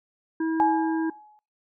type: harmonic tone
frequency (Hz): 322.9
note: E4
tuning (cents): -36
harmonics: 1 / 3 / 5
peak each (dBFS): -23 / -37 / -37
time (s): 0.4-1.1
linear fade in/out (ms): 5
type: tone with exponential decay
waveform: sine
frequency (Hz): 846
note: G#5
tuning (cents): +32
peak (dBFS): -16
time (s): 0.6-1.39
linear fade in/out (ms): 0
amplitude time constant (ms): 170
effects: noise-tail reverb RT60 0.3 s tail -24 dB re dry